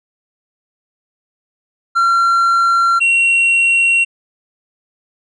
triangle tone pair in turn, 1369 / 2738 Hz, F6 / F7, -35 / -35 cents, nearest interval octave, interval 1200 cents, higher second, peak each -8 dBFS, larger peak neither, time 1.95-3 / 3-4.05 s, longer neither, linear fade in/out 20 ms, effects resampled to 22050 Hz

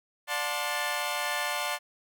15% pulse chord, D dominant seventh, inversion none, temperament equal with one note detuned, 587.3 / 722.7 / 880 / 1046.5 Hz, D5 / F#5 / A5 / C6, 0 / -41 / 0 / 0 cents, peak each -28 dBFS, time 0.27-1.79 s, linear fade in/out 50 ms, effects none

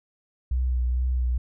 sine tone with vibrato, 62.3 Hz, B1, 16 cents sharp, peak -21 dBFS, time 0.51-1.38 s, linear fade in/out 5 ms, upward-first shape sine, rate 2.2 Hz, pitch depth 29 cents each way, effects none

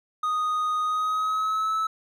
triangle tone with pitch glide, 1242 to 1304.5 Hz, D#6 to E6, -3 to -18 cents, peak -21 dBFS, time 0.23-1.87 s, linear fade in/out 5 ms, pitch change +85 cents, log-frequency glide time 0.83-1.75 s, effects none

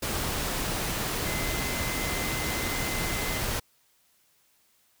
sine tone in noise, 2057 Hz, C7, 30 cents flat, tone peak -36 dBFS, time 1.26-3.4 s, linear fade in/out 10 ms, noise pink, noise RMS -30 dBFS, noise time 0.02-3.6 s, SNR -9 dB, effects white hiss -66 dBFS RMS until 5 s

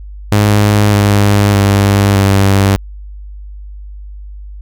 sawtooth tone with pitch steps, 103.83 / 101.93 / 100.06 / 98.23 Hz, G#2 / G#2 / G2 / G2, 0 / -32 / +36 / +4 cents, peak -3 dBFS, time 0.32-2.76 s, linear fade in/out 0 ms, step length 610 ms, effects added 50 Hz sine -26 dBFS peak until 4.61 s

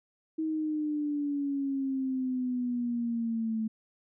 sine exponential sweep, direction down, 318.6 to 218.9 Hz, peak -28 dBFS, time 0.38-3.68 s, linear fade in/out 10 ms, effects none

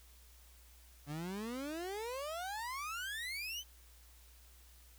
30% pulse exponential sweep, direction up, 140 to 3136 Hz, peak -37 dBFS, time 1.06-3.64 s, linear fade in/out 50 ms, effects added 60 Hz sine -59 dBFS peak until 4.98 s + white hiss -64 dBFS RMS until 4.98 s

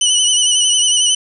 20% pulse tone with vibrato, 2977 Hz, F#7, 10 cents sharp, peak -5 dBFS, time 0.01-1.15 s, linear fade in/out 5 ms, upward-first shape sine, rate 11 Hz, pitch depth 41 cents each way, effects resampled to 24000 Hz + 7-bit

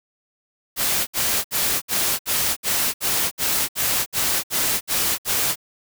white noise bursts, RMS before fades -21 dBFS, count 13, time 0.76-5.558 s, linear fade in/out 50 ms, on 310 ms, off 64 ms, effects none

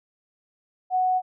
sine tone, 740 Hz, F#5, in tune, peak -19 dBFS, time 0.9-1.22 s, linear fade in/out 50 ms, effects none

